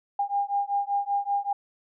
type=beating tone pair; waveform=sine; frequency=803 / 808.2 Hz; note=G5 / G#5; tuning=+41 / -47 cents; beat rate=5.2 Hz; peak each=-27 dBFS; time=0.19-1.53 s; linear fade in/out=5 ms; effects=none